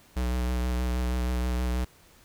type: tone with vibrato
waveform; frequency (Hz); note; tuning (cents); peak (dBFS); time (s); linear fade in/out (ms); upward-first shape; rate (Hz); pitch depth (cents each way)
square; 61.74; B1; 0; -26; 0.16-1.85; 10; sine; 6.3; 26
effects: pink hiss -57 dBFS RMS until 2.24 s